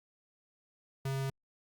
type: tone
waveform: square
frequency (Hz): 135.2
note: C#3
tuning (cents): -43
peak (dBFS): -33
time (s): 1.05-1.3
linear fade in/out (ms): 5
effects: Opus 48 kbps

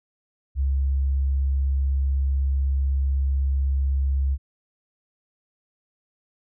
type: tone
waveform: sine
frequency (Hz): 68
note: C#2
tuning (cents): -33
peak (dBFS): -19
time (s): 0.55-4.38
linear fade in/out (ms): 50
effects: none

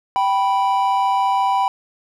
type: tone pair together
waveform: triangle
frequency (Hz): 780 / 985.6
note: G5 / B5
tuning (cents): -9 / -4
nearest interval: major third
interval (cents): 405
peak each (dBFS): -16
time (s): 0.16-1.68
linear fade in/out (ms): 0
effects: none

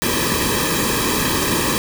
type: noise with comb filter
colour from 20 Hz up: pink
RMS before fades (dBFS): -19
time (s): 0.02-1.78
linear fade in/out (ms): 0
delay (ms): 1.4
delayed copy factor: -0.85
effects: none

